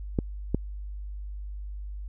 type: clicks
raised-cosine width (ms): 3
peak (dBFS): -11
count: 2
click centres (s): 0.188 / 0.546
effects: added 50 Hz sine -34 dBFS peak until 2.08 s